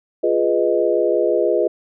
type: chord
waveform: sine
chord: F half-diminished seventh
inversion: none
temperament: equal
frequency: 349.2 / 415.3 / 493.9 / 622.3 Hz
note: F4 / Ab4 / Cb5 / Eb5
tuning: 0 / 0 / 0 / 0 cents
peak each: -20 dBFS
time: 0.23-1.68 s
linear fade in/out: 10 ms
effects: none